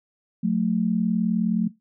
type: tone pair together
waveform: sine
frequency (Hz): 182.2 / 221.7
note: F#3 / A3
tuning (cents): -26 / +13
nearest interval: minor third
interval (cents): 339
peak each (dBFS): -22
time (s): 0.43-1.68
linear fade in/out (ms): 10
effects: noise-tail reverb RT60 0.2 s tail -20 dB re dry